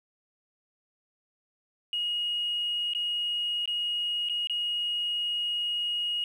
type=tone with dropouts; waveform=sine; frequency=2881 Hz; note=F#7; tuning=47 cents flat; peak=-26 dBFS; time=1.93-6.24 s; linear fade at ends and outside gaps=1 ms; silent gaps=2.935-2.949 / 3.657-3.676 / 4.288-4.296 / 4.472-4.497 s; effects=tanh soft clip ceiling -22 dBFS + 10-bit